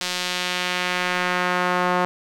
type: tone with band-pass filter sweep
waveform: sawtooth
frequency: 180 Hz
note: F#3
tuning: 47 cents flat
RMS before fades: -23 dBFS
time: 0.01-2.05 s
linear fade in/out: 0 ms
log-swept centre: 4600 to 1000 Hz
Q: 1.1
effects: 8-bit